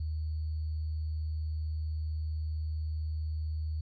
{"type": "tone with sample-and-hold", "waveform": "sine", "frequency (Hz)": 77.78, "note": "D#2", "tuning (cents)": 0, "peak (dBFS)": -31, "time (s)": [0, 3.81], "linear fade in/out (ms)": 5, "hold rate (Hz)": 4410, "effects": ["resampled to 16000 Hz"]}